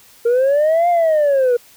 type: linear two-way sweep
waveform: sine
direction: up then down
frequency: 459.8 to 707 to 473.2 Hz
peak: -9 dBFS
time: 0.25-1.57 s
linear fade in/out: 10 ms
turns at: 0.89 s
effects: tanh soft clip ceiling -10 dBFS + white hiss -47 dBFS RMS until 1.76 s